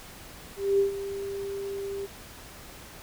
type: tone with ADSR envelope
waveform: sine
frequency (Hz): 395.9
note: G4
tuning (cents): +17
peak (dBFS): -18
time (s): 0.56-2.07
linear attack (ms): 230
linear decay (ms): 120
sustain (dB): -13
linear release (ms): 24
effects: pink hiss -46 dBFS RMS until 3.02 s